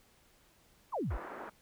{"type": "exponential sweep", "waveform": "sine", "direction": "down", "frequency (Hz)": [1232, 34.55], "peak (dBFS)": -32, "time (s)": [0.92, 1.18], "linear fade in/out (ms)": 20}
{"type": "band-pass noise", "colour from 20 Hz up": "white", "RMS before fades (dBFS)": -45, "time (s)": [1.1, 1.5], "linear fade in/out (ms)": 10, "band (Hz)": [230, 1400], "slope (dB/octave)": 24}
{"effects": ["pink hiss -66 dBFS RMS until 1.61 s"]}